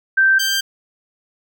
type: tone pair in turn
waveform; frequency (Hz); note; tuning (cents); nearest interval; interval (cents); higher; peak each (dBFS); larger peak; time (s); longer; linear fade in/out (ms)
sine / 15% pulse; 1561 / 1575.5; G6 / G6; -8 / +8; unison; 16; second; -10; neither; 0.17-0.39 / 0.39-0.61; neither; 10
effects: none